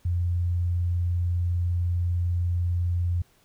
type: tone with vibrato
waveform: sine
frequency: 87.31 Hz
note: F2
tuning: in tune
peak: -22 dBFS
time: 0.05-3.22 s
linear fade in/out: 5 ms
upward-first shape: sine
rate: 20 Hz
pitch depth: 36 cents each way
effects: pink hiss -62 dBFS RMS until 3.44 s